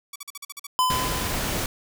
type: tone bursts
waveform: 5% pulse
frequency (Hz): 1142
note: D6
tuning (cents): -49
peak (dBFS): -22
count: 8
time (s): 0.13-0.669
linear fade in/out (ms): 5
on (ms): 28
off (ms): 45
type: tone with exponential decay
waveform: square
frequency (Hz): 1014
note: B5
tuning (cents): +45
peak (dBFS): -17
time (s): 0.79-1.62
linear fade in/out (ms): 0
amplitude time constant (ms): 180
type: noise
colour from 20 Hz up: pink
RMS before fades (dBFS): -27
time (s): 0.9-1.66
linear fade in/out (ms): 2
effects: none